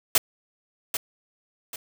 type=noise with echo; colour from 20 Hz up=white; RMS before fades=-18 dBFS; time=0.15-0.18 s; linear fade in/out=2 ms; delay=790 ms; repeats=2; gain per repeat=-9 dB; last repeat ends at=1.76 s; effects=none